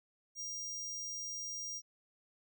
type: tone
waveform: square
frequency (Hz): 5700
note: F8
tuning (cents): +34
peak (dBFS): -40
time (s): 0.35-1.82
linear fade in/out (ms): 50
effects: none